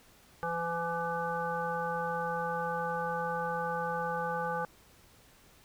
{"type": "harmonic tone with a mistuned harmonic", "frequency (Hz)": 168.7, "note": "E3", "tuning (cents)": 40, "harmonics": [1, 3, 5, 7, 9], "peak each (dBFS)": [-41, -36, -35, -38, -39], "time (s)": [0.43, 4.65], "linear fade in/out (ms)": 0, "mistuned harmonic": 9, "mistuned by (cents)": -19, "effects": ["pink hiss -60 dBFS RMS until 5.64 s"]}